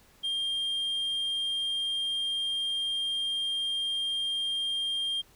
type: tone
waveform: sine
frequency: 3202 Hz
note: G7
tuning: 36 cents sharp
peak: -25 dBFS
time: 0.23-5.22 s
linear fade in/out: 20 ms
effects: tanh soft clip ceiling -27 dBFS + pink hiss -60 dBFS RMS until 5.35 s